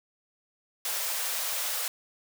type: high-pass noise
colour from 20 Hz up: white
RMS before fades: -31 dBFS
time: 0.85-1.88 s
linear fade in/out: 2 ms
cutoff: 460 Hz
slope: 96 dB/octave
effects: none